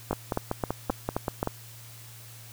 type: two click trains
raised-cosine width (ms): 1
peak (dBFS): -12 / -13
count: 6 / 8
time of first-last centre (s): 0.11-1.429 / 0.13-1.474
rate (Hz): 3.79 / 5.21
effects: added 115 Hz sine -47 dBFS peak until 2.52 s + white hiss -49 dBFS RMS until 2.52 s